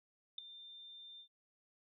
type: tone with ADSR envelope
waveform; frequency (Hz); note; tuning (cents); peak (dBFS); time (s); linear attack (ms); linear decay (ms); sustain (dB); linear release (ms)
sine; 3590; A7; +34; -36; 0.38-1.28; 4; 6; -15; 84
effects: none